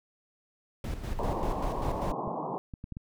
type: noise with tremolo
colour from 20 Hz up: brown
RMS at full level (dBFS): -31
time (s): 0.84-2.12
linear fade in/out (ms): 2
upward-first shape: square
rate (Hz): 5.1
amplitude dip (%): 55
type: band-pass noise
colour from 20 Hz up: white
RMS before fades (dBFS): -34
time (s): 1.19-2.58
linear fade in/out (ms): 0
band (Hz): 130 to 1100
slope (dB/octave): 96
type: clicks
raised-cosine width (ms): 5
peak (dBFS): -27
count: 5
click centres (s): 2.276 / 2.738 / 2.841 / 2.923 / 2.969
effects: none